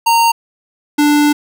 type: tone pair in turn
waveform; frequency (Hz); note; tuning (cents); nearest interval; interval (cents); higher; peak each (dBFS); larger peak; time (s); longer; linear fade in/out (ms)
square; 924 / 294.5; A#5 / D4; -16 / +5; octave + minor sixth; 1979; first; -9; neither; 0.06-0.32 / 0.98-1.33; second; 10
effects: none